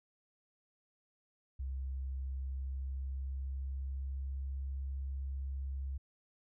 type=tone with pitch glide; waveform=sine; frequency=66.3 to 67.65 Hz; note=C2 to C#2; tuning=+23 to -42 cents; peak=-36 dBFS; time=1.59-5.98 s; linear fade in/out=10 ms; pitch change=+35 cents; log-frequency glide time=2.13-4.63 s; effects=none